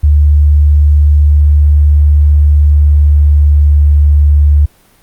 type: tone with pitch glide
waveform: sine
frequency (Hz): 73.7 to 73.23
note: D2 to D2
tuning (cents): +7 to -4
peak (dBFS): -3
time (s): 0.03-4.66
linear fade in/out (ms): 10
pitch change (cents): -11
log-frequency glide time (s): 2.36-3.87
effects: pink hiss -47 dBFS RMS until 5.02 s + Opus 32 kbps